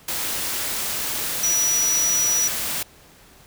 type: tone in noise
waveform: sine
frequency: 5850 Hz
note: F#8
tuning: 21 cents flat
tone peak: -18 dBFS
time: 1.43-2.48 s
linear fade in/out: 5 ms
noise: white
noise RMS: -26 dBFS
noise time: 0.08-2.83 s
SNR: +5 dB
effects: pink hiss -50 dBFS RMS until 3.46 s